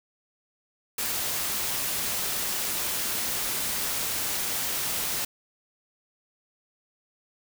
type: noise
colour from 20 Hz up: white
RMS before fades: -29 dBFS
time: 0.98-5.25 s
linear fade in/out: 5 ms
effects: none